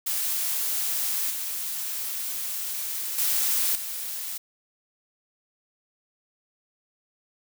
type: noise with level steps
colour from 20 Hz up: blue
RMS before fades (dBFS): -27 / -31 / -24 / -33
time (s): 0.06-4.38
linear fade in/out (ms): 10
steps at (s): 1.3 / 3.18 / 3.75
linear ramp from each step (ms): 5
effects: none